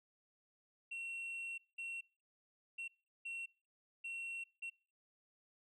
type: tone bursts at uneven times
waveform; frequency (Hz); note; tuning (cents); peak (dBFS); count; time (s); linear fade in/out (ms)
sine; 2724; F7; -44; -39; 6; 0.91-1.58 / 1.78-2.01 / 2.78-2.88 / 3.25-3.46 / 4.04-4.44 / 4.62-4.7; 10
effects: noise-tail reverb RT60 0.4 s tail -25 dB re dry + tanh soft clip ceiling -41 dBFS